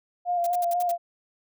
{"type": "tone with vibrato", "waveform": "sine", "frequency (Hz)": 700, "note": "F5", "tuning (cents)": 4, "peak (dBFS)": -22, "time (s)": [0.25, 0.98], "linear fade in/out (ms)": 50, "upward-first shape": "square", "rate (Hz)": 4, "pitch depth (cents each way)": 24}
{"type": "noise bursts", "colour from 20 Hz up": "blue", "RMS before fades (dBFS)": -37, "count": 6, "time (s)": [0.44, 0.916], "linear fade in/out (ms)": 2, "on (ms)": 26, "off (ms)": 64}
{"effects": []}